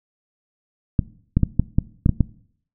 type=clicks; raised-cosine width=5 ms; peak=-3 dBFS; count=8; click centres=0.992 / 1.37 / 1.433 / 1.596 / 1.785 / 2.061 / 2.093 / 2.207 s; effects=noise-tail reverb RT60 0.6 s tail -20 dB re dry